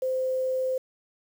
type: tone with quantisation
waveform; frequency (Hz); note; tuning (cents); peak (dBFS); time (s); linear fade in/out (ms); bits
sine; 518; C5; -17; -24; 0.02-0.78; 5; 8
effects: none